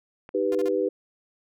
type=clicks; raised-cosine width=0.5 ms; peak=-28 dBFS; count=2; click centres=0.291 / 0.532 s
type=chord; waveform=sine; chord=Eb augmented; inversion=none; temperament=equal; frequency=311.1 / 392 / 493.9 Hz; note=Eb4 / G4 / B4; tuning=0 / 0 / 0 cents; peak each=-29 / -25 / -25 dBFS; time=0.34-0.89 s; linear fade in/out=10 ms
type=tone bursts; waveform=sawtooth; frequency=349.9 Hz; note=F4; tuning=3 cents sharp; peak=-31 dBFS; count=3; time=0.52-0.685 s; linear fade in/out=0 ms; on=29 ms; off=39 ms
effects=none